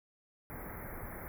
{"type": "band-stop noise", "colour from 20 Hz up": "pink", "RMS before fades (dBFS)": -44, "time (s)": [0.5, 1.28], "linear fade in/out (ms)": 0, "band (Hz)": [2200, 11000], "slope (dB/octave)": 96, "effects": []}